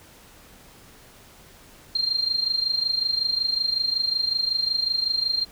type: tone with amplitude modulation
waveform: sine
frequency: 4186 Hz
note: C8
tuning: in tune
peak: -18 dBFS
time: 1.95-5.45 s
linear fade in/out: 5 ms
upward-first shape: sine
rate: 25.4 Hz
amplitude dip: 75%
effects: pink hiss -50 dBFS RMS until 5.51 s